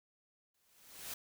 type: noise with exponential growth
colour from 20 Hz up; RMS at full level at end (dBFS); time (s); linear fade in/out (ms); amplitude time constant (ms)
white; -41; 0.54-1.14; 5; 130
effects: none